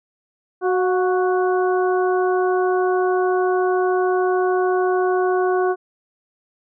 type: harmonic tone with a mistuned harmonic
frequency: 370 Hz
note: F#4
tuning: in tune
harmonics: 1 / 2 / 3 / 4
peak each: -17 / -23 / -27 / -29 dBFS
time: 0.61-5.76 s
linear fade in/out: 50 ms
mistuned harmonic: 2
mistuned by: -39 cents
effects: none